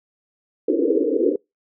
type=band-pass noise; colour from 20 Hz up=white; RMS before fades=-19 dBFS; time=0.68-1.36 s; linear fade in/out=5 ms; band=270 to 500 Hz; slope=96 dB/octave; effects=noise-tail reverb RT60 0.2 s tail -26 dB re dry